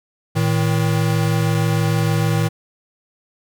square tone pair together, 112.08 / 158.5 Hz, A2 / D#3, +32 / +32 cents, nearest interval tritone, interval 600 cents, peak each -19 / -19 dBFS, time 0.35-2.49 s, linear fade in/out 20 ms, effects none

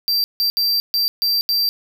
square tone bursts at uneven times, 4699 Hz, D8, in tune, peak -16 dBFS, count 6, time 0.08-0.24 / 0.4-0.5 / 0.57-0.8 / 0.94-1.08 / 1.22-1.41 / 1.49-1.69 s, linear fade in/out 0 ms, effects none

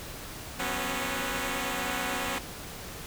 5% pulse chord, F# suspended fourth, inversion none, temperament equal with one note detuned, 185 / 246.9 / 272.9 Hz, F#3 / B3 / C#4, 0 / 0 / -27 cents, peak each -26 / -22 / -22 dBFS, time 0.59-2.39 s, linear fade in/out 10 ms, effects pink hiss -41 dBFS RMS until 3.06 s

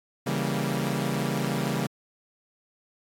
sawtooth chord, C# diminished seventh, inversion none, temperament equal, 138.59 / 164.81 / 196 / 233.1 Hz, C#3 / E3 / G3 / Bb3, 0 / 0 / 0 / 0 cents, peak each -26 / -28 / -27 / -28 dBFS, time 0.26-1.87 s, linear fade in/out 10 ms, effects AAC 64 kbps

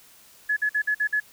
sine tone bursts, 1702 Hz, G#6, 42 cents sharp, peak -20 dBFS, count 6, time 0.49-1.202 s, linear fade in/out 10 ms, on 77 ms, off 50 ms, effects white hiss -53 dBFS RMS until 1.32 s

